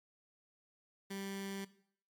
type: tone with notch filter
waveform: 15% pulse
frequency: 196 Hz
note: G3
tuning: in tune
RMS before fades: -43 dBFS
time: 1.1-1.65 s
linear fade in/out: 10 ms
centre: 650 Hz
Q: 0.94
effects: noise-tail reverb RT60 0.6 s tail -17 dB re dry + MP3 96 kbps

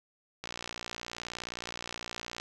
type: click train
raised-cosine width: 0.2 ms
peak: -20 dBFS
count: 117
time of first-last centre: 0.44-2.399 s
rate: 59.2 Hz
effects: none

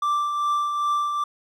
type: tone with tremolo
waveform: triangle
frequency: 1174.7 Hz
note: D6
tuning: in tune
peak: -17 dBFS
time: 0.02-1.24 s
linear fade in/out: 5 ms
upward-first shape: triangle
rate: 2.5 Hz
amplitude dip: 45%
effects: none

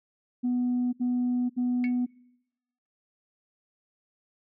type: tone bursts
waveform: sine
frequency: 246.9 Hz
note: B3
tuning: in tune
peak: -22 dBFS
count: 3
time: 0.43-2.064 s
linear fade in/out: 20 ms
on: 500 ms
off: 67 ms
type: tone with exponential decay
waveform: sine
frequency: 2217 Hz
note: C#7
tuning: in tune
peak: -28 dBFS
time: 1.84-1.96 s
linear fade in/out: 0 ms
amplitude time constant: 24 ms
effects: noise-tail reverb RT60 0.9 s tail -25 dB re dry + tanh soft clip ceiling -21 dBFS

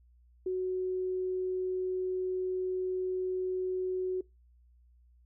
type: tone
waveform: sine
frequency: 370.3 Hz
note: F#4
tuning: 1 cent sharp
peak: -29 dBFS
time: 0.46-4.21 s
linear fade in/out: 5 ms
effects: noise-tail reverb RT60 0.2 s tail -22 dB re dry + added 60 Hz sine -59 dBFS peak until 5.25 s

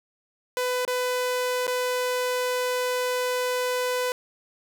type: tone with dropouts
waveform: sawtooth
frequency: 500 Hz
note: B4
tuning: 21 cents sharp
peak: -20 dBFS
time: 0.57-4.12 s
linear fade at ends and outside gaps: 1 ms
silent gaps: 0.851-0.877 / 1.668-1.678 s
effects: none

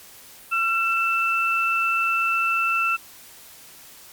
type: tone pair together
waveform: sine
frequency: 1358 / 2657 Hz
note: F6 / E7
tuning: -49 / +13 cents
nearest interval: octave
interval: 1162 cents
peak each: -22 dBFS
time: 0.51-2.97 s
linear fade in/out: 20 ms
effects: white hiss -46 dBFS RMS until 4.12 s + Opus 48 kbps

